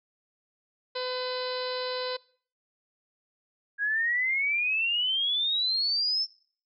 harmonic tone, 505 Hz, B4, 39 cents sharp, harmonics 1 / 2 / 3 / 4 / 5 / 6 / 7 / 8 / 9 / 10, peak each -32 / -38 / -42 / -45 / -46 / -44 / -47 / -37 / -45 / -45 dBFS, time 0.95-2.17 s, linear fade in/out 10 ms
sine exponential sweep, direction up, 1630 to 5380 Hz, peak -24 dBFS, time 3.78-6.27 s, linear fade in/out 50 ms
effects noise-tail reverb RT60 0.5 s tail -23 dB re dry

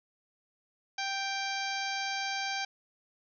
harmonic tone with a mistuned harmonic, 784 Hz, G5, in tune, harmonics 1 / 2 / 3 / 4 / 5 / 6 / 7 / 8, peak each -36 / -38 / -38 / -42 / -44 / -41 / -45 / -45 dBFS, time 0.98-2.65 s, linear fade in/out 5 ms, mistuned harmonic 4, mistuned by +28 cents, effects none

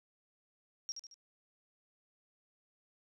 sine tone with echo, 5600 Hz, F8, 4 cents sharp, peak -36 dBFS, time 0.89-0.92 s, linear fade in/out 0 ms, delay 74 ms, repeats 3, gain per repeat -6 dB, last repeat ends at 1.142 s, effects none

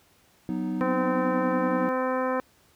triangle chord, B major, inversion second, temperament equal, 185 / 246.9 / 311.1 Hz, F#3 / B3 / D#4, 0 / 0 / 0 cents, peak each -29 dBFS, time 0.49-1.89 s, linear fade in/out 0 ms
harmonic tone, 257.6 Hz, C4, 27 cents flat, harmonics 1 / 2 / 3 / 4 / 5 / 6 / 7 / 9, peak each -30 / -27 / -35 / -31 / -35 / -39 / -39 / -46 dBFS, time 0.81-2.4 s, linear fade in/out 0 ms
effects pink hiss -61 dBFS RMS until 2.75 s + high-pass 60 Hz 12 dB/octave

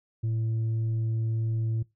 sine tone with tanh clipping, 112.3 Hz, A2, 36 cents sharp, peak -26 dBFS, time 0.23-1.83 s, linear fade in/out 10 ms, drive 3 dB, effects noise-tail reverb RT60 0.2 s tail -21 dB re dry

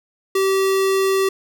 square tone, 385.9 Hz, G4, 27 cents flat, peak -16 dBFS, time 0.35-1.29 s, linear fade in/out 5 ms, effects none

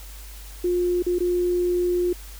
sine tone with dropouts, 355 Hz, F4, 28 cents sharp, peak -19 dBFS, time 0.64-2.13 s, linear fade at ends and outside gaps 5 ms, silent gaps 1.025-1.064 / 1.186-1.204 s, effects added 50 Hz sine -38 dBFS peak until 2.39 s + white hiss -45 dBFS RMS until 2.39 s

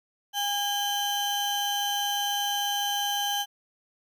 35% pulse tone pair together, 814 / 3073 Hz, G#5 / G7, -35 / -35 cents, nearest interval octave + major seventh, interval 2300 cents, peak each -27 dBFS, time 0.33-3.46 s, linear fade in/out 50 ms, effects none

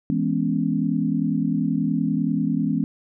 sine chord, C# minor seventh, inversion first, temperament equal, 164.81 / 207.7 / 246.9 / 277.2 Hz, E3 / G#3 / B3 / C#4, 0 / 0 / 0 / 0 cents, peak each -25 dBFS, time 0.1-2.84 s, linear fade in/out 0 ms, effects none

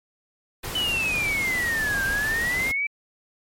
pink noise, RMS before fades -32 dBFS, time 0.63-2.72 s, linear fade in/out 10 ms
sine exponential two-way sweep, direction down then up, 3017 to 1568 to 2331 Hz, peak -22 dBFS, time 0.75-2.87 s, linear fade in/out 5 ms, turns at 2.04 s
effects MP3 64 kbps

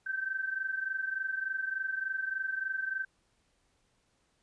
sine tone pair together, 1546.6 / 1570 Hz, G6 / G6, -24 / +2 cents, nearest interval unison, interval 26 cents, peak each -33 / -37 dBFS, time 0.06-3.05 s, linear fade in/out 10 ms, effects pink hiss -73 dBFS RMS until 4.42 s + resampled to 22050 Hz

